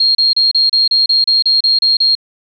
sine tone bursts, 4238 Hz, C8, 21 cents sharp, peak -8 dBFS, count 12, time 0-2.152 s, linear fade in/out 5 ms, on 150 ms, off 32 ms, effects none

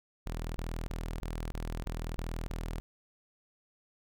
sawtooth tone bursts, 40.66 Hz, E1, 23 cents flat, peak -31 dBFS, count 8, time 0.26-2.8 s, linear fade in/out 0 ms, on 300 ms, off 20 ms, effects none

